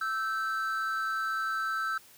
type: tone pair together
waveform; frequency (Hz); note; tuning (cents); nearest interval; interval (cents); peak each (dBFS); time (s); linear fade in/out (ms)
triangle; 1318.9 / 1549; E6 / G6; +1 / -21; minor third; 278; -29 / -31; 0.01-1.98; 5
effects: white hiss -56 dBFS RMS until 2.17 s